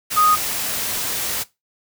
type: tone in noise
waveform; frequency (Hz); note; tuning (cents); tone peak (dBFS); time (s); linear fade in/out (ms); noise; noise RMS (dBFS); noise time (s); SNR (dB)
sine; 1244.5; D#6; 0; -12; 0.16-0.36; 20; white; -24; 0.1-1.44; +9
effects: noise-tail reverb RT60 0.2 s tail -18 dB re dry